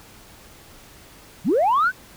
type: linear sweep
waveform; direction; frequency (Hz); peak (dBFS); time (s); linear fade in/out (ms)
sine; up; 130.81 to 1568; -14; 1.44-1.92; 50
effects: tanh soft clip ceiling -12 dBFS + pink hiss -47 dBFS RMS until 2.16 s